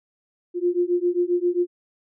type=beating tone pair; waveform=sine; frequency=349.2 / 356.7 Hz; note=F4 / F4; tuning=0 / +37 cents; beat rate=7.5 Hz; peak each=-22 dBFS; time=0.54-1.67 s; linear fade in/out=50 ms; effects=none